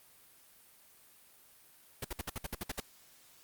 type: noise bursts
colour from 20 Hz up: pink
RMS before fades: -37 dBFS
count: 10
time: 2.02-2.802 s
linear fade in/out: 5 ms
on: 26 ms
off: 58 ms
effects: white hiss -61 dBFS RMS until 3.43 s + Opus 32 kbps